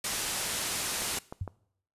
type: low-pass noise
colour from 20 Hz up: white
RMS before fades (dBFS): -33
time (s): 0.04-1.19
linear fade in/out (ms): 5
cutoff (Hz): 11000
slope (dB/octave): 24
type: click train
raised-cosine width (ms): 1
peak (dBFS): -24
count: 4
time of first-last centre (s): 1.02-1.477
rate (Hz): 6.56
type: tone with exponential decay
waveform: sine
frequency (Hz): 93.7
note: F#2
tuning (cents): +22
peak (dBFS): -27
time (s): 1.41-1.51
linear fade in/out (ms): 5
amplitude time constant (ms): 20
effects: noise-tail reverb RT60 0.7 s tail -22 dB re dry + resampled to 32000 Hz